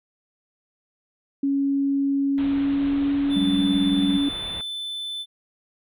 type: tone with pitch glide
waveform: sine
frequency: 277.4 to 281.6 Hz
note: C#4 to C#4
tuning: +1 to +27 cents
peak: -19 dBFS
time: 1.43-4.29 s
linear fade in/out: 5 ms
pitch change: +26 cents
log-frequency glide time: 2.35-3.08 s
type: low-pass noise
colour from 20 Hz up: pink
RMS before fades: -38 dBFS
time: 2.38-4.61 s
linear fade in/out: 0 ms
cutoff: 3900 Hz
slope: 96 dB/octave
type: tone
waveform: triangle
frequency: 3520 Hz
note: A7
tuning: in tune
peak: -27 dBFS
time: 3.29-5.26 s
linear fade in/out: 50 ms
type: tone with tremolo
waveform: sine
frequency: 196 Hz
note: G3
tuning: in tune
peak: -19 dBFS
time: 3.36-4.18 s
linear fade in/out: 5 ms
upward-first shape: sine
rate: 18 Hz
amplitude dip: 85%
effects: none